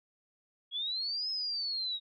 sine linear two-way sweep, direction up then down, 3282 to 5180 to 3767 Hz, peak -32 dBFS, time 0.71-2 s, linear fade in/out 50 ms, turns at 1.3 s, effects none

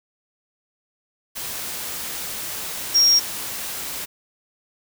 sine tone in noise, 5588 Hz, F8, in tune, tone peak -12 dBFS, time 2.94-3.2 s, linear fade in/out 20 ms, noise white, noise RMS -30 dBFS, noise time 1.35-4.06 s, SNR +15 dB, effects none

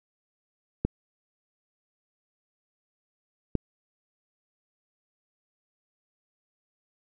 clicks, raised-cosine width 3 ms, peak -11 dBFS, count 2, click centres 0.85 / 3.553 s, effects none

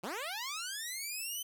10% pulse linear sweep, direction up, 155.6 to 3081 Hz, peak -29 dBFS, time 0.03-1.43 s, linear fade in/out 10 ms, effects 11-bit

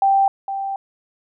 sine tone pair in turn, 784 / 784 Hz, G5 / G5, 0 / 0 cents, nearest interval unison, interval 0 cents, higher neither, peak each -12 / -22 dBFS, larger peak first, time 0.02-0.28 / 0.48-0.76 s, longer second, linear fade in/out 2 ms, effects none

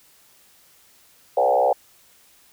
sine tone with frequency modulation, 652 Hz, E5, 19 cents flat, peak -15 dBFS, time 1.37-1.73 s, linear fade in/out 5 ms, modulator 64.6 Hz, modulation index 2.7, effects white hiss -55 dBFS RMS until 2.52 s

